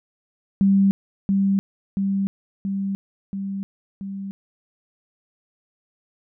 sine tone with echo, 196 Hz, G3, in tune, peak -13 dBFS, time 0.61-0.91 s, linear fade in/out 0 ms, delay 680 ms, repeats 5, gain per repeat -3 dB, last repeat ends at 4.31 s, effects none

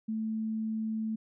sine tone, 220 Hz, A3, in tune, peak -30 dBFS, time 0.08-1.16 s, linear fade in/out 10 ms, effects none

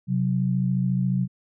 sine tone pair together, 130.81 / 185 Hz, C3 / F#3, 0 / 0 cents, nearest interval tritone, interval 600 cents, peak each -23 dBFS, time 0.07-1.28 s, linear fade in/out 50 ms, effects none

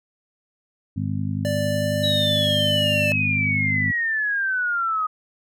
harmonic tone, 51 Hz, G#1, 31 cents flat, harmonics 2 / 3 / 4 / 5, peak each -26 / -28 / -29 / -30 dBFS, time 0.96-3.92 s, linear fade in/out 10 ms
square tone with pitch glide, 587.3 to 593.8 Hz, D5 to D5, 0 to +19 cents, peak -24 dBFS, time 1.45-3.12 s, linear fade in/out 0 ms, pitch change +19 cents, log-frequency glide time 1.71-2.11 s
sine exponential sweep, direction down, 3912 to 1244.5 Hz, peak -20 dBFS, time 2.03-5.07 s, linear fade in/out 10 ms
effects none

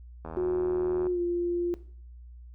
click train, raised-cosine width 1 ms, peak -25 dBFS, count 67, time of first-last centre 0.25-1.069 s, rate 80.6 Hz
sine tone with pitch glide, 363.6 to 348.2 Hz, F#4 to F4, -30 to -5 cents, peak -25 dBFS, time 0.37-1.74 s, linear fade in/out 0 ms, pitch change -75 cents, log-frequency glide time 1.07-1.21 s
effects noise-tail reverb RT60 0.5 s tail -17 dB re dry + added 60 Hz sine -44 dBFS peak until 2.54 s

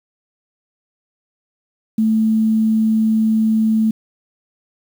sine tone with quantisation, 220 Hz, A3, in tune, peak -12 dBFS, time 1.98-3.91 s, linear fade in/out 5 ms, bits 7, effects none

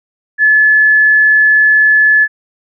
sine tone, 1722 Hz, A6, 38 cents flat, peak -5 dBFS, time 0.38-2.28 s, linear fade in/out 50 ms, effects none

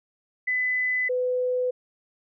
sine tone pair in turn, 2006 / 501.5 Hz, B6 / B4, +26 / +26 cents, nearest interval 2 octaves, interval 2400 cents, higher first, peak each -22 dBFS, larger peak neither, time 0.47-1.09 / 1.09-1.71 s, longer neither, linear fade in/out 10 ms, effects none

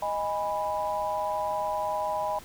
sine chord, G# minor, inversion second, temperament equal with one note detuned, 622.3 / 822.5 / 987.8 Hz, D#5 / G#5 / B5, 0 / -17 / 0 cents, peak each -31 dBFS, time 0.02-2.39 s, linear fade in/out 5 ms, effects pink hiss -48 dBFS RMS until 2.44 s

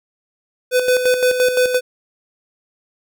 square tone with tremolo, 502 Hz, B4, 28 cents sharp, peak -12 dBFS, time 0.71-1.81 s, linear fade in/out 50 ms, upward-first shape square, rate 5.8 Hz, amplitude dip 55%, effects none

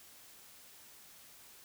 silence, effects white hiss -57 dBFS RMS until 1.64 s

